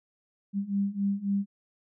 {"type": "beating tone pair", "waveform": "sine", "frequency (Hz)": [197.2, 200.9], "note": ["G3", "G3"], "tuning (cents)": [11, 43], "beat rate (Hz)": 3.7, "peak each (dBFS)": [-30, -28], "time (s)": [0.53, 1.46], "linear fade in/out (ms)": 50, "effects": []}